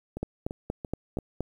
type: two click trains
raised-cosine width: 2 ms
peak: -16 / -21 dBFS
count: 6 / 4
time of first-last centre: 0.23-1.406 / 0.17-1.187 s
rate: 4.25 / 2.95 Hz
effects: 9-bit